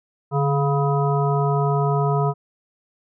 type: harmonic tone with a mistuned harmonic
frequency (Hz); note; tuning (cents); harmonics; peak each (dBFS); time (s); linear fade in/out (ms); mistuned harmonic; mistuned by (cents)
140.3; C#3; +21; 1 / 3 / 5 / 7 / 9; -19 / -24 / -26 / -27 / -29; 0.31-2.34; 50; 1; +46
effects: none